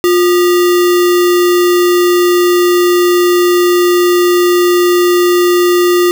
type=tone with sample-and-hold; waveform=sine; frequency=353.8 Hz; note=F4; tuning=23 cents sharp; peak=-6 dBFS; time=0.04-6.11 s; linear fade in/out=0 ms; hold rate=1575 Hz; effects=none